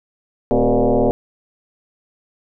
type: tone with frequency modulation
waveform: sine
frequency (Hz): 102.5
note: G#2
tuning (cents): -22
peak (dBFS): -12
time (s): 0.51-1.11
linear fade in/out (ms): 0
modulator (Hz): 122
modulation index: 4.9
effects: none